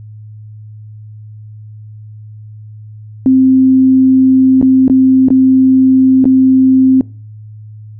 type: tone with dropouts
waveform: sine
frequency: 261.6 Hz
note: C4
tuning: in tune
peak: -4 dBFS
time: 3.26-7.01 s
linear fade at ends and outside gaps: 1 ms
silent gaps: 4.614-4.626 / 4.88-4.898 / 5.285-5.304 / 6.243-6.254 s
effects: noise-tail reverb RT60 0.4 s tail -23 dB re dry + added 107 Hz sine -29 dBFS peak until 7.99 s